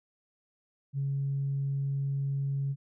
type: tone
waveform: sine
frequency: 138.5 Hz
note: C#3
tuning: 1 cent flat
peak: -27 dBFS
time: 0.93-2.76 s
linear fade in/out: 50 ms
effects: tanh soft clip ceiling -23 dBFS